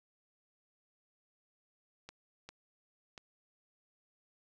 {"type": "clicks", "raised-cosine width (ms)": 0.2, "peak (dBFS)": -30, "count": 3, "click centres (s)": [2.09, 2.49, 3.178], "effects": []}